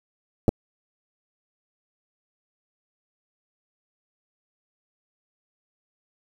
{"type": "clicks", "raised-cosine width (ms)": 2, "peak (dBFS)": -6, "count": 2, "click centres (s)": [0.482, 0.491], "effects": ["7-bit"]}